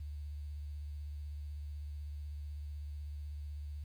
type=tone with vibrato; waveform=sine; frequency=73.42 Hz; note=D2; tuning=in tune; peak=-40 dBFS; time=0-3.84 s; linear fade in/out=5 ms; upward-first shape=sine; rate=16 Hz; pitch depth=42 cents each way; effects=11-bit